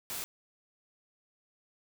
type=noise; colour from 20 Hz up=white; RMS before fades=-38 dBFS; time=0.1-0.24 s; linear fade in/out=0 ms; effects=none